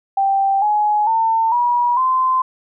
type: tone with pitch steps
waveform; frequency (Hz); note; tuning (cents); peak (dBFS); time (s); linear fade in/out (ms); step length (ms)
sine; 784 / 840.3 / 900.6 / 965.2 / 1034.5; G5 / G#5 / A5 / B5 / C6; 0 / +20 / +40 / -40 / -20; -13; 0.17-2.42; 5; 450
effects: none